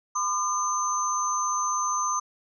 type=tone cluster; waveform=sine; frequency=1015 / 1212 / 6200 Hz; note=B5 / D#6 / G8; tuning=+47 / -46 / -20 cents; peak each=-29 / -27 / -29 dBFS; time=0.15-2.2 s; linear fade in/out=10 ms; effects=none